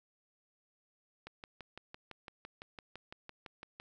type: click train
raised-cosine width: 0.3 ms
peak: -30 dBFS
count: 16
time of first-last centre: 1.27-3.8 s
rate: 5.93 Hz
effects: none